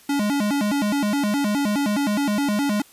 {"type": "tone with vibrato", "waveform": "square", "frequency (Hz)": 242.5, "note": "B3", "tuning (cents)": -31, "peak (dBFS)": -20, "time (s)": [0.09, 2.82], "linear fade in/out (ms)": 5, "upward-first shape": "square", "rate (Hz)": 4.8, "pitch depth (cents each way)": 270, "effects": ["white hiss -51 dBFS RMS until 2.92 s", "resampled to 32000 Hz"]}